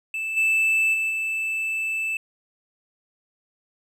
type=tone with level steps; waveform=triangle; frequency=2637 Hz; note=E7; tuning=in tune; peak=-24 / -16 / -20 / -22 dBFS; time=0.14-2.17 s; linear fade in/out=2 ms; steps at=0.36 / 0.93 / 1.09 s; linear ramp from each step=20 ms; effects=none